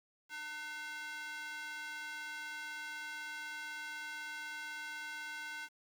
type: tone with high-pass filter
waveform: square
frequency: 302 Hz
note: D4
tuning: 48 cents sharp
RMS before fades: -44 dBFS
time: 0.29-5.69 s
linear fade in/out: 50 ms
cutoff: 1500 Hz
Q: 2.2
effects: low-pass 8000 Hz 12 dB/octave + 10-bit